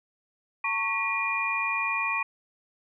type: tone cluster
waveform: sine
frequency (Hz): 900 / 1108 / 1930 / 2422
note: A5 / C#6 / B6 / D#7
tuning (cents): +39 / -1 / -40 / -47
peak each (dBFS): -34 / -31 / -36 / -27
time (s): 0.64-2.23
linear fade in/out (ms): 5
effects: none